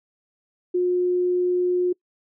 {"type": "tone", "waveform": "sine", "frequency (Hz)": 359.1, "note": "F4", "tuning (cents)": 48, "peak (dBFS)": -18, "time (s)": [0.74, 1.93], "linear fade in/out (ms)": 10, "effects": ["noise-tail reverb RT60 0.1 s tail -25 dB re dry"]}